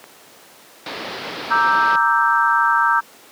click, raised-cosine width 0.5 ms, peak -22 dBFS, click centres 0.041 s
pink low-pass noise, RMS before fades -27 dBFS, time 0.86-1.96 s, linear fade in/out 2 ms, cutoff 5000 Hz, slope 48 dB/octave
sine chord, E half-diminished seventh, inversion second, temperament equal, 932.3 / 1174.7 / 1318.5 / 1568 Hz, Bb5 / D6 / E6 / G6, 0 / 0 / 0 / 0 cents, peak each -18 / -21 / -19 / -18 dBFS, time 1.5-3.01 s, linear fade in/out 20 ms
effects pink hiss -45 dBFS RMS until 3.31 s + high-pass 300 Hz 12 dB/octave

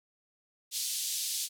pink band-pass noise, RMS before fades -34 dBFS, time 0.71-1.49 s, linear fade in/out 50 ms, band 3700 to 13000 Hz, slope 24 dB/octave, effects none

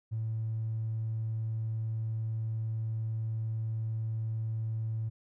triangle tone with tanh clipping, 111.1 Hz, A2, 17 cents sharp, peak -30 dBFS, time 0.11-5.1 s, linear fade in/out 20 ms, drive 1 dB, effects none

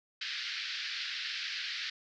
white band-pass noise, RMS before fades -38 dBFS, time 0.21-1.9 s, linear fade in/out 5 ms, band 1500 to 4900 Hz, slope 48 dB/octave, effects none

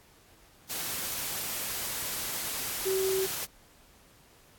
sine tone in noise, 381.6 Hz, G4, 47 cents flat, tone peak -26 dBFS, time 2.85-3.27 s, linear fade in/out 20 ms, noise white, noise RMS -34 dBFS, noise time 0.69-3.46 s, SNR +5 dB, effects pink hiss -59 dBFS RMS until 4.58 s + AAC 64 kbps

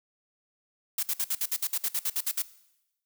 blue noise bursts, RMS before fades -28 dBFS, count 14, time 0.98-2.421 s, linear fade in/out 5 ms, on 50 ms, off 57 ms, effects noise-tail reverb RT60 0.9 s tail -18 dB re dry

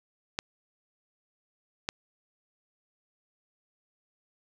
clicks, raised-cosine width 0.2 ms, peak -12 dBFS, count 2, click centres 0.389 / 1.889 s, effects none

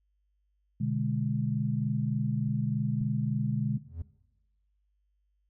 sine chord, G# diminished, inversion first, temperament equal, 123.47 / 146.83 / 207.7 Hz, B2 / D3 / G#3, 0 / 0 / 0 cents, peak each -31 dBFS, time 0.8-3.78 s, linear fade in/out 10 ms
clicks, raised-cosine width 5 ms, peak -39 / -30 dBFS, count 2, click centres 2.483 / 3.012 s
triangle tone with exponential growth, 82.41 Hz, E2, in tune, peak -28 dBFS, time 3.82-4.02 s, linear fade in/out 5 ms, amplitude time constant 42 ms
effects noise-tail reverb RT60 1.0 s tail -18 dB re dry + added 50 Hz sine -70 dBFS peak until 5.49 s

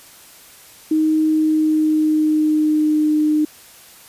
sine tone with pitch glide, 312.5 to 304.5 Hz, D#4 to D#4, +8 to -37 cents, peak -13 dBFS, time 0.91-3.45 s, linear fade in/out 5 ms, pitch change -45 cents, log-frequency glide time 1.22-3.14 s, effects white hiss -44 dBFS RMS until 4.08 s + resampled to 32000 Hz

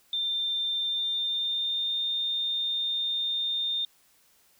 sine tone with pitch glide, 3588 to 3630 Hz, A7 to A#7, +33 to -47 cents, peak -26 dBFS, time 0.13-3.85 s, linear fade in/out 2 ms, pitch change +20 cents, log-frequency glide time 0.74-1.98 s, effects white hiss -63 dBFS RMS until 4.59 s

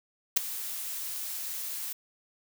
blue noise with ADSR envelope, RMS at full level -18 dBFS, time 0.36-1.93 s, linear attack 13 ms, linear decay 4 ms, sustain -18 dB, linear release 6 ms, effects none

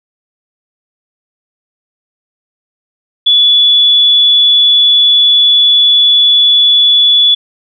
sine tone, 3430 Hz, A7, 45 cents flat, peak -4 dBFS, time 3.26-7.35 s, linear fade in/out 10 ms, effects none

